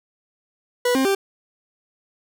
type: tone with pitch steps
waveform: 40% pulse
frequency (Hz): 490.9 / 265.5 / 392.8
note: B4 / C4 / G4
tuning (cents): -10 / +25 / +4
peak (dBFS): -16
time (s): 0.85-1.15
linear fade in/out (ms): 5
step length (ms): 100
effects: none